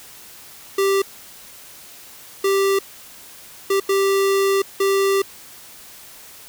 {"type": "tone bursts at uneven times", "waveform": "square", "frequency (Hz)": 392, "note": "G4", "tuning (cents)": 0, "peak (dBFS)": -16, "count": 5, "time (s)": [[0.78, 1.02], [2.44, 2.79], [3.7, 3.8], [3.89, 4.62], [4.8, 5.22]], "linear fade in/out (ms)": 5, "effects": ["white hiss -42 dBFS RMS until 6.48 s"]}